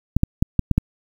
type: clicks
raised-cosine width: 5 ms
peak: -3 dBFS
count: 6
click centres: 0.166 / 0.234 / 0.425 / 0.593 / 0.713 / 0.78 s
effects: 7-bit

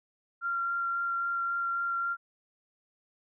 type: tone with vibrato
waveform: sine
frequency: 1380 Hz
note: F6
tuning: 21 cents flat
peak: -28 dBFS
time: 0.41-2.17 s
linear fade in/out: 50 ms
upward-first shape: sine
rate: 3.7 Hz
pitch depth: 8 cents each way
effects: none

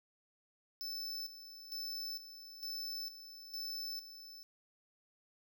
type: tone with tremolo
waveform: square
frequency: 5274 Hz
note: E8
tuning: in tune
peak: -40 dBFS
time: 0.81-4.43 s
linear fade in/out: 0 ms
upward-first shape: square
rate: 1.1 Hz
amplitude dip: 70%
effects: none

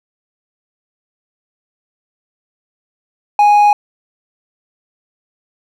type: tone with hard clipping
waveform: sine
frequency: 828 Hz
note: G#5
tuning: 5 cents flat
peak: -7 dBFS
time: 3.39-3.73 s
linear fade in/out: 2 ms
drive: 3 dB
effects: none

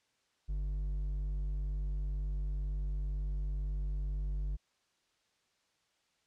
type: tone with hard clipping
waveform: sine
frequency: 48.97 Hz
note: G1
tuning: 1 cent flat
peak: -34 dBFS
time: 0.48-4.57 s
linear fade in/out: 20 ms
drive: 5 dB
effects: white hiss -75 dBFS RMS until 6.26 s + low-pass 6000 Hz 12 dB/octave

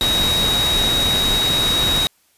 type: tone in noise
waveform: sine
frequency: 3801 Hz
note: A#7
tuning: 33 cents sharp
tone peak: -16 dBFS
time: 0.01-2.07 s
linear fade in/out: 0 ms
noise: pink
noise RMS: -22 dBFS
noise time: 0.01-2.07 s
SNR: +3 dB
effects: white hiss -59 dBFS RMS until 2.37 s + resampled to 32000 Hz

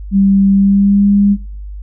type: tone with pitch glide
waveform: sine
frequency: 196.2 to 201.7 Hz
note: G3 to G3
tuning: +2 to +50 cents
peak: -7 dBFS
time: 0.11-1.37 s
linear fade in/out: 50 ms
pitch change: +48 cents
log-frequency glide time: 0.52-1.08 s
effects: noise-tail reverb RT60 0.4 s tail -19 dB re dry + added 50 Hz sine -24 dBFS peak until 1.82 s

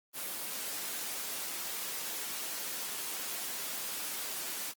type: noise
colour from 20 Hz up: white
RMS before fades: -38 dBFS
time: 0.13-4.74 s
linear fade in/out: 50 ms
effects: high-pass 200 Hz 12 dB/octave + Opus 24 kbps

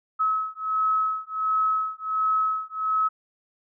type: beating tone pair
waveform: sine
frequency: 1286 / 1287.4 Hz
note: E6 / E6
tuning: -43 / -41 cents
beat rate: 1.4 Hz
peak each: -25 dBFS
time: 0.19-3.09 s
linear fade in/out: 20 ms
effects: none

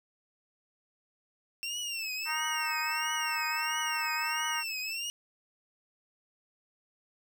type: tone with vibrato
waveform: 25% pulse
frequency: 2715 Hz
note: F7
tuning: 50 cents flat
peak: -30 dBFS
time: 1.63-5.1 s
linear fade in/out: 0 ms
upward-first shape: triangle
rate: 1.5 Hz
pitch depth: 150 cents each way
type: harmonic tone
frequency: 311.1 Hz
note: D#4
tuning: in tune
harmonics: 3 / 4 / 5 / 6 / 7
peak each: -36 / -37 / -38 / -39 / -39 dBFS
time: 2.25-4.64 s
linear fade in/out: 50 ms
effects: 10-bit

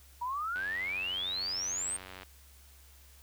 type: exponential sweep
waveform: sine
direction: up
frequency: 942 to 8800 Hz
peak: -32 dBFS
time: 0.21-1.97 s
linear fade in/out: 10 ms
type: click train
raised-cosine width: 0.3 ms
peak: -29 dBFS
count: 157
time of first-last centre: 0.56-2.232 s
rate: 93.3 Hz
effects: added 68 Hz sine -56 dBFS peak until 3.22 s + white hiss -60 dBFS RMS until 3.22 s

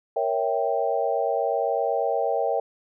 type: chord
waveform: sine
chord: A# diminished seventh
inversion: none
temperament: equal with one note detuned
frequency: 466.2 / 554.4 / 655.1 / 784 Hz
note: A#4 / C#5 / E5 / G5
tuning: 0 / 0 / -11 / 0 cents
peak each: -27 dBFS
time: 0.16-2.6 s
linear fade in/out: 5 ms
effects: none

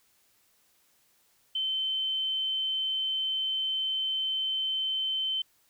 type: tone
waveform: sine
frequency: 3081 Hz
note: G7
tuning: 31 cents flat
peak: -27 dBFS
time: 1.55-5.42 s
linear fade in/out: 5 ms
effects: white hiss -67 dBFS RMS until 5.69 s

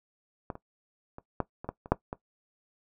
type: clicks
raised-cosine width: 1 ms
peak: -20 / -28 / -28 / -13 / -25 / -18 / -28 / -7 / -20 dBFS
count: 9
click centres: 0.502 / 0.554 / 1.184 / 1.403 / 1.645 / 1.69 / 1.859 / 1.92 / 2.129 s
effects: noise-tail reverb RT60 0.1 s tail -17 dB re dry

